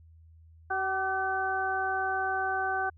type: harmonic tone with a mistuned harmonic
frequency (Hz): 380.7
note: F#4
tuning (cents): +49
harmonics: 1 / 2 / 3 / 4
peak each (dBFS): -37 / -30 / -37 / -31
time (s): 0.7-2.9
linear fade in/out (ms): 10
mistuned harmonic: 3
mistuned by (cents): +41
effects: added 81 Hz sine -52 dBFS peak until 2.97 s